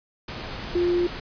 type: tone in noise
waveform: sine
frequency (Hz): 351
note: F4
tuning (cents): +9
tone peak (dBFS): -19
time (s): 0.75-1.07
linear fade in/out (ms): 5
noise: pink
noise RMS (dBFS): -34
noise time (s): 0.28-1.2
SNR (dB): +12
effects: resampled to 11025 Hz